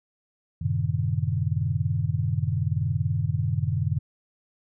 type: chord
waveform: sine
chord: F# diminished seventh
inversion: none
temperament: equal with one note detuned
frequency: 92.5 / 110 / 130.81 / 151.66 Hz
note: F#2 / A2 / C3 / Eb3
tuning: 0 / 0 / 0 / -44 cents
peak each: -28 dBFS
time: 0.61-3.99 s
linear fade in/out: 10 ms
effects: none